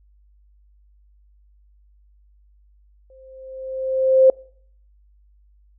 sine tone with exponential growth, 525 Hz, C5, 6 cents sharp, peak -7 dBFS, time 3.1-4.3 s, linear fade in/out 2 ms, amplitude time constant 260 ms, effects noise-tail reverb RT60 0.6 s tail -26 dB re dry + added 50 Hz sine -52 dBFS peak until 5.78 s

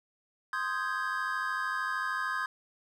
triangle chord, Ab major seventh, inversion first, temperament equal, 1046.5 / 1244.5 / 1568 / 1661.2 Hz, C6 / Eb6 / G6 / Ab6, 0 / 0 / 0 / 0 cents, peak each -34 dBFS, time 0.53-2.46 s, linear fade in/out 2 ms, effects none

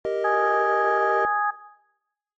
triangle chord, Eb major, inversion first, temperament equal, 392 / 466.2 / 622.3 Hz, G4 / Bb4 / Eb5, 0 / 0 / 0 cents, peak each -25 dBFS, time 0.05-1.25 s, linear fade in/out 0 ms
harmonic tone, 415.3 Hz, G#4, in tune, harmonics 2 / 3 / 4, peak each -23 / -25 / -26 dBFS, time 0.24-1.51 s, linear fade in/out 10 ms
effects noise-tail reverb RT60 0.9 s tail -17 dB re dry + MP3 32 kbps

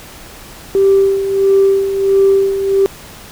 sine tone with tremolo, 391.1 Hz, G4, 4 cents flat, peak -5 dBFS, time 0.75-2.86 s, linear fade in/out 0 ms, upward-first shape sine, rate 1.5 Hz, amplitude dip 65%, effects tanh soft clip ceiling -2 dBFS + pink hiss -35 dBFS RMS until 3.31 s

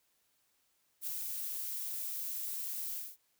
violet noise with ADSR envelope, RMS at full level -36 dBFS, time 1.01-3.17 s, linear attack 61 ms, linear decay 8 ms, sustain -3 dB, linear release 220 ms, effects white hiss -75 dBFS RMS until 3.39 s

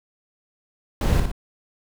brown noise with echo, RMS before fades -19 dBFS, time 1.01-1.2 s, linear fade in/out 2 ms, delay 58 ms, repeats 2, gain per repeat -5 dB, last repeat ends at 1.316 s, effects none

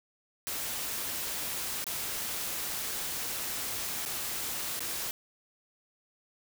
white noise with dropouts, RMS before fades -35 dBFS, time 0.47-5.11 s, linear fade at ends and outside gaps 0 ms, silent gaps 1.842-1.867 / 4.052-4.06 / 4.793-4.805 s, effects none

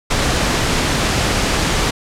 pink low-pass noise, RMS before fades -17 dBFS, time 0.1-1.91 s, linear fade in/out 10 ms, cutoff 7700 Hz, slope 12 dB/octave, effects low-pass 12000 Hz 12 dB/octave

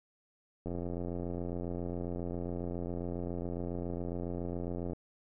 click train, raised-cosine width 2 ms, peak -25 dBFS, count 374, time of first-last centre 0.66-4.933 s, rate 87.3 Hz, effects none

